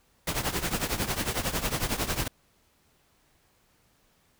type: noise with tremolo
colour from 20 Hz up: pink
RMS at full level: -26 dBFS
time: 0.27-2.28 s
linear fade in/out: 5 ms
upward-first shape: triangle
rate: 11 Hz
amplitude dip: 85%
effects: pink hiss -66 dBFS RMS until 4.39 s